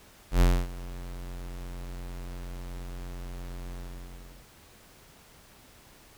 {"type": "tone with ADSR envelope", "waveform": "square", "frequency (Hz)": 44.27, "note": "F1", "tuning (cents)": 24, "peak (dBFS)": -17, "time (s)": [0.31, 4.52], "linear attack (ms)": 100, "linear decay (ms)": 260, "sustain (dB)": -20, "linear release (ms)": 790, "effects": ["pink hiss -55 dBFS RMS until 6.17 s"]}